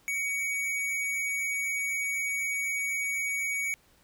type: tone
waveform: square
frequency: 2248 Hz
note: C#7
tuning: 24 cents sharp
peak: -29 dBFS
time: 0.08-3.74 s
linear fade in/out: 0 ms
effects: pink hiss -63 dBFS RMS until 4.03 s